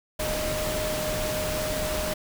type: tone in noise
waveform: sine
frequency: 616 Hz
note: D#5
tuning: 17 cents flat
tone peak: -29 dBFS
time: 0.19-2.14 s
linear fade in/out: 10 ms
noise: pink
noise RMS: -30 dBFS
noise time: 0.19-2.14 s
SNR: -2 dB
effects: none